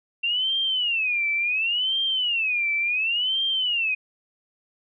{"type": "tone with vibrato", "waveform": "sine", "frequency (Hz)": 2718, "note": "F7", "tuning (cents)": -48, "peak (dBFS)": -21, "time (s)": [0.23, 3.95], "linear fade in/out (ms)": 10, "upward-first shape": "sine", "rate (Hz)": 0.7, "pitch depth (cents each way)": 270, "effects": []}